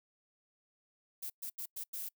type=noise bursts at uneven times; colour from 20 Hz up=violet; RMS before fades=-41 dBFS; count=5; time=1.22-1.3 / 1.42-1.5 / 1.58-1.66 / 1.76-1.84 / 1.93-2.09 s; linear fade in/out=10 ms; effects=noise-tail reverb RT60 0.1 s tail -26 dB re dry